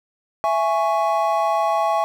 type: chord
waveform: triangle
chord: C# minor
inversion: first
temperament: just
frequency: 665.2 / 831.5 / 1108.7 Hz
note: E5 / G#5 / C#6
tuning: +16 / +2 / 0 cents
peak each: -19 / -19 / -21 dBFS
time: 0.44-2.04 s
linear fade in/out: 0 ms
effects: 8-bit